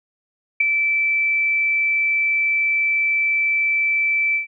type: tone with ADSR envelope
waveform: sine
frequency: 2323 Hz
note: D7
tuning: 20 cents flat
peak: -10 dBFS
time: 0.6-4.47 s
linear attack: 8 ms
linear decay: 8 ms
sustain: -6 dB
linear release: 120 ms
effects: none